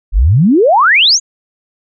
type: exponential sweep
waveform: sine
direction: up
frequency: 39.55 to 7020 Hz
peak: -5 dBFS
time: 0.12-1.2 s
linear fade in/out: 50 ms
effects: none